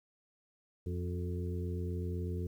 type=harmonic tone with a mistuned harmonic; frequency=88 Hz; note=F2; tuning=14 cents sharp; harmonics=1 / 2 / 3 / 4 / 5; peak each=-35 / -42 / -47 / -44 / -46 dBFS; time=0.86-2.47 s; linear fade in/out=5 ms; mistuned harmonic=4; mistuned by=+41 cents; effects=11-bit